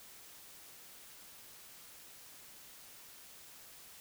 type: silence
effects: white hiss -55 dBFS RMS until 4 s